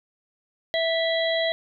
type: harmonic tone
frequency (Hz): 657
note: E5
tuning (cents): -6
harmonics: 1 / 3 / 5 / 6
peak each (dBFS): -23 / -28 / -30 / -31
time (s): 0.74-1.52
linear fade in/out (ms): 0
effects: none